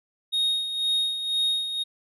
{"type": "tone with tremolo", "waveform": "triangle", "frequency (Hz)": 3729, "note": "A#7", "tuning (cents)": 0, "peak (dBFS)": -19, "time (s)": [0.32, 1.84], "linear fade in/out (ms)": 20, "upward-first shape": "sine", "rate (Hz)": 2, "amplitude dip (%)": 60, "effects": ["resampled to 32000 Hz"]}